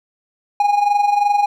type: tone with amplitude modulation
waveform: triangle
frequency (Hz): 820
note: G#5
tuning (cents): -22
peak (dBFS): -8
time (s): 0.6-1.46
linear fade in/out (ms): 2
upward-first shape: sine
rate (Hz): 22.9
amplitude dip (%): 65
effects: none